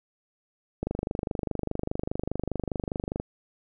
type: click train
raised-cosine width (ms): 2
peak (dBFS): -15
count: 60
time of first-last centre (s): 0.83-3.199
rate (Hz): 24.9
effects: none